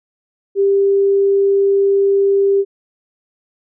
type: tone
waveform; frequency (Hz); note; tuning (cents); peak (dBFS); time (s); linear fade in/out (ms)
sine; 395.7; G4; +16; -10; 0.55-2.65; 50
effects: none